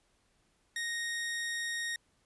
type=tone; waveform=sawtooth; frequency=1864.7 Hz; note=A#6; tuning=in tune; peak=-30 dBFS; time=0.76-1.96 s; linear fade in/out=2 ms; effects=pink hiss -72 dBFS RMS until 2.25 s + resampled to 24000 Hz